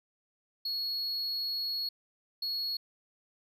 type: tone bursts at uneven times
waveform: triangle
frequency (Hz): 4338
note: C#8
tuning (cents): -38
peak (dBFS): -30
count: 2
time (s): 0.65-1.89 / 2.42-2.77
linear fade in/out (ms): 5
effects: none